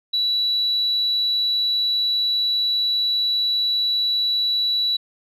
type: tone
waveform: sine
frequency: 3935 Hz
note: B7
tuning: 7 cents flat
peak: -17 dBFS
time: 0.13-4.97 s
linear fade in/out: 10 ms
effects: tanh soft clip ceiling -13 dBFS